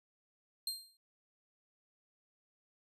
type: tone with exponential decay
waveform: sawtooth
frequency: 4186 Hz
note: C8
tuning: in tune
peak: -30 dBFS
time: 0.67-0.97 s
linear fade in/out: 2 ms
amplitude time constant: 64 ms
effects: resampled to 32000 Hz

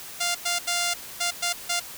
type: tone bursts at uneven times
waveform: 5% pulse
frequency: 698.5 Hz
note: F5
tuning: in tune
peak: -12 dBFS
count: 6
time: 0.2-0.35 / 0.45-0.59 / 0.67-0.94 / 1.2-1.31 / 1.42-1.53 / 1.69-1.8 s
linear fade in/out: 10 ms
effects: white hiss -40 dBFS RMS until 1.97 s

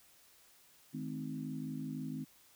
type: harmonic tone with a mistuned harmonic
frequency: 52 Hz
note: G#1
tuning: 3 cents sharp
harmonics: 3 / 4 / 5 / 6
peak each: -43 / -45 / -41 / -49 dBFS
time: 0.93-2.25 s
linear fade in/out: 20 ms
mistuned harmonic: 4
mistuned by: +49 cents
effects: white hiss -64 dBFS RMS until 2.55 s

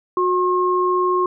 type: tone pair together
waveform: sine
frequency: 364 / 1075 Hz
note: F#4 / C6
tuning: -28 / +47 cents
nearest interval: octave + perfect fifth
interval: 1875 cents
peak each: -18 dBFS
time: 0.17-1.26 s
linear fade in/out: 2 ms
effects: none

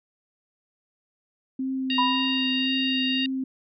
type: tone with vibrato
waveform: sine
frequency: 262 Hz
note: C4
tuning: 2 cents sharp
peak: -25 dBFS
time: 1.59-3.44 s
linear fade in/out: 5 ms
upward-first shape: triangle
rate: 1.9 Hz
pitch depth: 19 cents each way
type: harmonic tone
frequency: 932.3 Hz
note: A#5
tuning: in tune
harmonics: 2 / 3 / 4 / 5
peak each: -35 / -26 / -30 / -38 dBFS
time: 1.9-3.26 s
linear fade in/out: 2 ms
type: tone with exponential decay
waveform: sine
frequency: 987.8 Hz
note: B5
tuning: in tune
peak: -18 dBFS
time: 1.98-2.67 s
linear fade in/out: 5 ms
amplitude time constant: 150 ms
effects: none

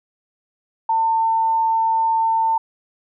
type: tone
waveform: sine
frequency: 899 Hz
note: A5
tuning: 37 cents sharp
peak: -15 dBFS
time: 0.89-2.58 s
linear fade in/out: 5 ms
effects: none

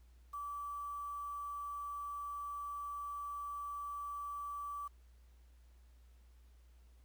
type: tone with quantisation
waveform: sine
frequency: 1155 Hz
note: D6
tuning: 29 cents flat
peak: -40 dBFS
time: 0.33-4.88 s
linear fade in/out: 10 ms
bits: 10
effects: added 60 Hz sine -59 dBFS peak until 7.04 s + pink hiss -75 dBFS RMS until 7.04 s

